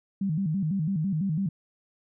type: tone with vibrato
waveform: sine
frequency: 174.61 Hz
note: F3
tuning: in tune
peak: -24 dBFS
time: 0.21-1.49 s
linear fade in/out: 5 ms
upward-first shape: square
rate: 6 Hz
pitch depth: 200 cents each way
effects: none